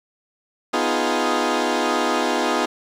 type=chord; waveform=15% pulse; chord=F half-diminished seventh; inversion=second; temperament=equal with one note detuned; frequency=248.2 / 311.1 / 349.2 / 415.3 Hz; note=Cb4 / Eb4 / F4 / Ab4; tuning=+9 / 0 / 0 / 0 cents; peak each=-18 dBFS; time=0.73-2.66 s; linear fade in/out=10 ms; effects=low-pass 7000 Hz 12 dB/octave + 8-bit